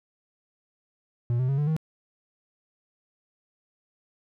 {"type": "tone with pitch steps", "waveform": "triangle", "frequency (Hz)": [119.6, 128.18, 137.38, 147.24, 157.81], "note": ["A#2", "C3", "C#3", "D3", "D#3"], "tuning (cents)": [45, -35, -15, 5, 25], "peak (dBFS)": -20, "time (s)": [1.3, 1.765], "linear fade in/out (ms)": 0, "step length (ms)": 93, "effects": []}